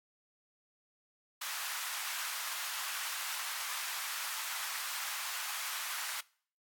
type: high-pass noise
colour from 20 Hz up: pink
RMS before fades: -39 dBFS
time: 1.41-6.21 s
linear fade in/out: 10 ms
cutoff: 1000 Hz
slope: 24 dB/octave
effects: noise-tail reverb RT60 0.5 s tail -23 dB re dry + AAC 64 kbps